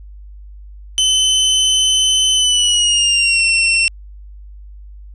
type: tone with pitch glide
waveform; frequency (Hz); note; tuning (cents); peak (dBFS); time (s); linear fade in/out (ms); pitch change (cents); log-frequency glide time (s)
sawtooth; 3043 to 2711; F#7 to E7; +48 to +48; -8; 0.98-3.88; 0; -200; 2.34-3.43
effects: added 50 Hz sine -33 dBFS peak until 5.14 s + resampled to 22050 Hz